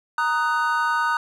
triangle chord, D# minor, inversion second, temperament just, 933.4 / 1244.5 / 1493.4 Hz, A#5 / D#6 / F#6, +2 / 0 / +16 cents, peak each -22 dBFS, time 0.18-1.17 s, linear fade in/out 2 ms, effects none

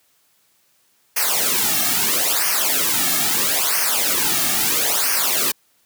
white noise with flanger, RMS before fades -19 dBFS, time 1.16-5.52 s, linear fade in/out 10 ms, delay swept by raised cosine 0.26 to 2.06 ms, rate 0.76 Hz, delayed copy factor -0.85, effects white hiss -61 dBFS RMS until 5.85 s + high-pass 80 Hz 12 dB/octave

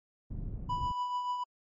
pink low-pass noise, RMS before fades -38 dBFS, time 0.3-0.92 s, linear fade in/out 10 ms, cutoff 170 Hz, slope 12 dB/octave
triangle tone with tremolo, 987.8 Hz, B5, in tune, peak -27 dBFS, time 0.69-1.44 s, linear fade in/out 10 ms, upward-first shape triangle, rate 6.9 Hz, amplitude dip 50%
effects MP3 32 kbps

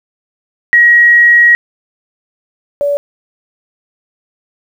sine tone pair in turn, 1900 / 573.3 Hz, A#6 / D5, +33 / -42 cents, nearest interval octave + major sixth, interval 2075 cents, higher first, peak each -3 / -10 dBFS, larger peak first, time 0.73-1.55 / 2.81-2.97 s, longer first, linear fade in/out 0 ms, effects 7-bit

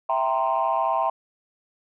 sine chord, C dominant seventh, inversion first, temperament equal, 659.3 / 784 / 932.3 / 1046.5 Hz, E5 / G5 / Bb5 / C6, 0 / 0 / 0 / 0 cents, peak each -25 dBFS, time 0.09-1.1 s, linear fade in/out 5 ms, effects tanh soft clip ceiling -13 dBFS

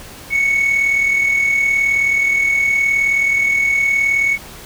sine tone with amplitude modulation, 2217 Hz, C#7, in tune, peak -8 dBFS, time 0.3-4.38 s, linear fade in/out 50 ms, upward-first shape sine, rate 39.1 Hz, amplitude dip 55%, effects tanh soft clip ceiling -10 dBFS + pink hiss -36 dBFS RMS until 4.65 s

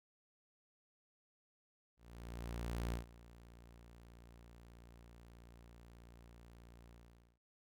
sawtooth tone with ADSR envelope, 58.4 Hz, A#1, 4 cents sharp, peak -33 dBFS, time 1.97-7.39 s, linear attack 960 ms, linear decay 120 ms, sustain -20 dB, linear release 450 ms, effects none

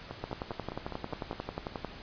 two click trains, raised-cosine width 1 ms, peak -20 / -24 dBFS, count 19 / 7, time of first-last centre 0.24-1.847 / 0.11-1.33 s, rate 11.2 / 4.92 Hz, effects pink hiss -47 dBFS RMS until 2.02 s + resampled to 11025 Hz

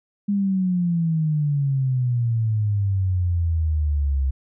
sine exponential sweep, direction down, 204.9 to 66 Hz, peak -18 dBFS, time 0.28-4.31 s, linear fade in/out 10 ms, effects none

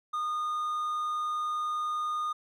triangle tone, 1225 Hz, D#6, 27 cents flat, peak -27 dBFS, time 0.13-2.33 s, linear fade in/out 10 ms, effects none

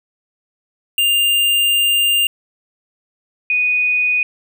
square / sine tone pair in turn, 2800 / 2480 Hz, F7 / D#7, +4 / -6 cents, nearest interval major second, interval 210 cents, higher first, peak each -13 dBFS, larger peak neither, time 0.98-2.27 / 3.5-4.23 s, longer first, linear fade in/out 2 ms, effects none

